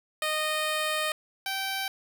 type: tone pair in turn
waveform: 10% pulse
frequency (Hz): 617 / 775.9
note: D#5 / G5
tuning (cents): -15 / -18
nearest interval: major third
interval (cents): 397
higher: second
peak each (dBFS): -18 / -21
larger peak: first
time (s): 0.22-1.12 / 1.46-1.88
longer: first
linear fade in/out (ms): 2
effects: 10-bit